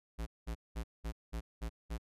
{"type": "tone bursts", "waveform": "square", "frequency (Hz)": 56.4, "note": "A1", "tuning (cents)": 44, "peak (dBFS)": -37, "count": 7, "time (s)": [0.18, 1.982], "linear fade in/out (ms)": 20, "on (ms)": 86, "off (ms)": 200, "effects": ["resampled to 32000 Hz"]}